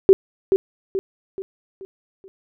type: tone with echo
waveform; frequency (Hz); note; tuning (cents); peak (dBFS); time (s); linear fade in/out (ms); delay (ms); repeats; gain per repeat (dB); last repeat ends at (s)
sine; 385.1; G4; -31; -5; 0.09-0.13; 0; 430; 5; -7; 2.28
effects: none